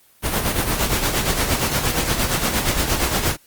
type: noise with tremolo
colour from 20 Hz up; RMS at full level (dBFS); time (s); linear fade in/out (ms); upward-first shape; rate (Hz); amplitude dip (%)
pink; -18; 0.22-3.37; 50; sine; 8.6; 55
effects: white hiss -54 dBFS RMS until 3.46 s + Opus 32 kbps